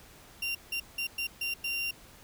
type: tone bursts at uneven times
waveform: 35% pulse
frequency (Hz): 2769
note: F7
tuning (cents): -15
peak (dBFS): -29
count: 6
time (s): 0.42-0.55 / 0.72-0.8 / 0.98-1.07 / 1.18-1.27 / 1.41-1.54 / 1.64-1.91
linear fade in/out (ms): 5
effects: pink hiss -54 dBFS RMS until 2.23 s